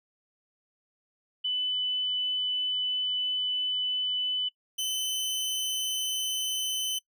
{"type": "tone pair in turn", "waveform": ["sine", "sawtooth"], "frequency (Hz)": [2999, 3041], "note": ["F#7", "F#7"], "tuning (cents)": [23, 47], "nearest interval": "unison", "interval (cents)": 24, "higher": "second", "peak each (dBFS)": [-26, -25], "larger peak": "second", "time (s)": [[1.44, 4.49], [4.78, 6.99]], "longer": "first", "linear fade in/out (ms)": 10, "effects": ["noise-tail reverb RT60 0.1 s tail -22 dB re dry"]}